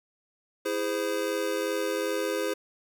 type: chord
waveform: square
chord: E augmented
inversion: none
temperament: just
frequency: 329.6 / 412 / 515 Hz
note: E4 / G#4 / B#4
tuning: 0 / -14 / -28 cents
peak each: -34 / -32 / -31 dBFS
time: 0.65-2.54 s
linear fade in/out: 10 ms
effects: 10-bit